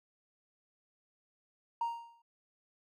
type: tone with exponential decay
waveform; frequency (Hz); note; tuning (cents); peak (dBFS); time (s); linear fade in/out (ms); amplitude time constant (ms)
triangle; 932.3; A#5; 0; -25; 1.81-2.22; 5; 87
effects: tanh soft clip ceiling -27 dBFS